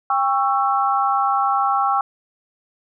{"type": "chord", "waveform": "sine", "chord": "C# diminished", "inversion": "second", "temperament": "just", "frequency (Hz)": [798.3, 1108.7, 1330.5], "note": ["G5", "C#6", "E6"], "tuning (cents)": [31, 0, 16], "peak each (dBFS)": [-19, -21, -21], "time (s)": [0.1, 2.01], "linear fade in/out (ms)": 2, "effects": []}